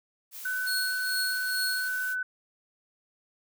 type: noise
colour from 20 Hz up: blue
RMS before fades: -41 dBFS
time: 0.31-2.16 s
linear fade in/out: 50 ms
type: tone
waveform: sine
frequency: 1505 Hz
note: F#6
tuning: 29 cents sharp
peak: -28 dBFS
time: 0.45-2.23 s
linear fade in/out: 5 ms
type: tone with tremolo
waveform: sawtooth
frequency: 4322 Hz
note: C#8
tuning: 45 cents flat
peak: -25 dBFS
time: 0.66-1.89 s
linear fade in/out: 20 ms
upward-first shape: triangle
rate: 2.3 Hz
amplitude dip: 80%
effects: none